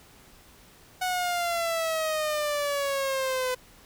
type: exponential sweep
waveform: sawtooth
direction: down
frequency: 740 to 503 Hz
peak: -22 dBFS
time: 1.01-3.55 s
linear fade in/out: 10 ms
effects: pink hiss -54 dBFS RMS until 3.85 s